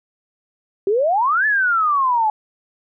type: exponential two-way sweep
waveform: sine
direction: up then down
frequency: 377.6 to 1760 to 840 Hz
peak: -14 dBFS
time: 0.87-2.3 s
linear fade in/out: 2 ms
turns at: 1.46 s
effects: none